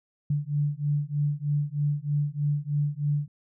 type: beating tone pair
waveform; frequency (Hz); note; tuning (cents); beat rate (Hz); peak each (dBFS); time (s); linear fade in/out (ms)
sine; 144.6 / 147.8; D3 / D3; -27 / +11; 3.2; -27; 0.3-3.28; 5
effects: none